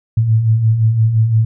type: beating tone pair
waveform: sine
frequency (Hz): 107 / 112.8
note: A2 / A2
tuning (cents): -48 / +44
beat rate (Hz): 5.8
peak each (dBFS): -19 / -10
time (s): 0.17-1.45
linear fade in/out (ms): 5
effects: none